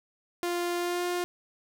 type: tone with pitch glide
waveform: sawtooth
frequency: 349.2 to 354.1 Hz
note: F4 to F4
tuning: 0 to +24 cents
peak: -24 dBFS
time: 0.43-1.24 s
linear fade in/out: 0 ms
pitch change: +24 cents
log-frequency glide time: 0.77-1.04 s
effects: none